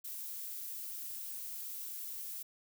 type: noise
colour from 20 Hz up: violet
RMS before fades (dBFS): -43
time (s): 0.04-2.43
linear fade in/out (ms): 10
effects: none